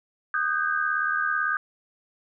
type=tone cluster; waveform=sine; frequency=1236 / 1527 / 1605 Hz; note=D#6 / G6 / G6; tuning=-12 / -46 / +40 cents; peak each=-27 dBFS; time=0.34-1.57 s; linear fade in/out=2 ms; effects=none